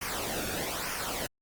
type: noise with flanger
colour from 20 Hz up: pink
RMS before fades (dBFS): -34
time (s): 0.01-1.27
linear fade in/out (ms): 10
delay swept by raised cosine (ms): 0.25 to 1.01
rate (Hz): 1.1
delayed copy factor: -0.65
effects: Opus 48 kbps